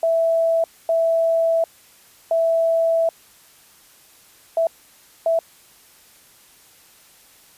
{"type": "tone bursts at uneven times", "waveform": "sine", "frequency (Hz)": 659.3, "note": "E5", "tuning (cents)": 0, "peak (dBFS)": -15, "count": 5, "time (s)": [[0.03, 0.64], [0.89, 1.64], [2.31, 3.09], [4.57, 4.67], [5.26, 5.39]], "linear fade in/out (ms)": 2, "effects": ["white hiss -51 dBFS RMS until 7.57 s", "resampled to 32000 Hz"]}